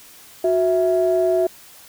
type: tone pair together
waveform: sine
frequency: 366.9 / 657.1 Hz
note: F#4 / E5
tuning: -15 / -6 cents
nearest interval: minor seventh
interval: 1009 cents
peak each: -17 dBFS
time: 0.44-1.47 s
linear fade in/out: 5 ms
effects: tanh soft clip ceiling -8 dBFS + white hiss -45 dBFS RMS until 1.88 s